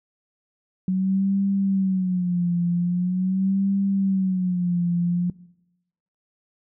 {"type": "tone with vibrato", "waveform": "sine", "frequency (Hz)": 184.8, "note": "F#3", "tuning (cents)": -2, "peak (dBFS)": -19, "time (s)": [0.88, 5.3], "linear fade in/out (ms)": 2, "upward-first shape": "sine", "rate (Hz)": 0.43, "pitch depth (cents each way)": 110, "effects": ["noise-tail reverb RT60 0.9 s tail -21 dB re dry"]}